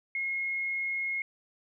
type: tone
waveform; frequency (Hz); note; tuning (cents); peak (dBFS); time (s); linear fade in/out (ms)
sine; 2158; C#7; -47; -29; 0.15-1.22; 2
effects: none